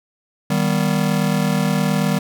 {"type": "chord", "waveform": "square", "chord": "Eb augmented", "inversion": "none", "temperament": "just", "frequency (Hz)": [155.56, 194.45, 243.1], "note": ["Eb3", "G3", "B3"], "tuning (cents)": [0, -14, -27], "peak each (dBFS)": [-21, -20, -24], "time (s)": [0.5, 2.19], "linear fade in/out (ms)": 5, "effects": []}